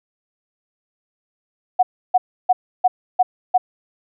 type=tone bursts; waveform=sine; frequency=736 Hz; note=F#5; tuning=9 cents flat; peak=-9 dBFS; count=6; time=1.79-3.58 s; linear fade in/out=10 ms; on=40 ms; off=310 ms; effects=none